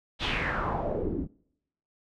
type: noise with low-pass filter sweep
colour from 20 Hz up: pink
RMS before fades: -30 dBFS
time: 0.19-1.28 s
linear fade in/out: 50 ms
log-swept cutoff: 3800 to 220 Hz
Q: 3.7
effects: noise-tail reverb RT60 0.8 s tail -26 dB re dry